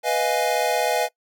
square chord, F half-diminished seventh, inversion second, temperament equal, 493.9 / 622.3 / 698.5 / 830.6 Hz, Cb5 / Eb5 / F5 / Ab5, 0 / 0 / 0 / 0 cents, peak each -26 dBFS, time 0.03-1.09 s, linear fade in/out 50 ms, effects noise-tail reverb RT60 0.1 s tail -21 dB re dry

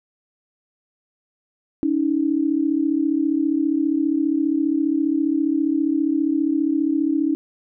sine tone pair together, 283.4 / 318.3 Hz, C#4 / D#4, +38 / +39 cents, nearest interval major second, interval 201 cents, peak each -20 / -20 dBFS, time 1.83-7.35 s, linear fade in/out 0 ms, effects none

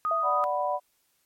sine tone, 1244.5 Hz, D#6, in tune, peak -24 dBFS, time 0.05-0.44 s, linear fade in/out 0 ms
sine tone with exponential decay, 663 Hz, E5, 10 cents sharp, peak -25 dBFS, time 0.11-0.56 s, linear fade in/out 2 ms, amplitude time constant 96 ms
sine chord, B minor, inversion first, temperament equal, 587.3 / 740 / 987.8 Hz, D5 / F#5 / B5, 0 / 0 / 0 cents, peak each -29 dBFS, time 0.22-0.8 s, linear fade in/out 50 ms
effects white hiss -70 dBFS RMS until 1.25 s + MP3 64 kbps

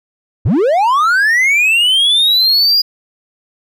triangle linear sweep, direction up, 72.9 to 4900 Hz, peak -7 dBFS, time 0.45-2.82 s, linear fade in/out 10 ms, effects none

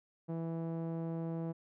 sawtooth tone with low-pass filter, 164.81 Hz, E3, in tune, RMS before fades -38 dBFS, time 0.28-1.53 s, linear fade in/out 20 ms, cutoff 640 Hz, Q 0.97, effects none

